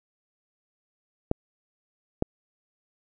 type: clicks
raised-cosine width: 2 ms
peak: -9 dBFS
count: 2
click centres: 1.314 / 2.224 s
effects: none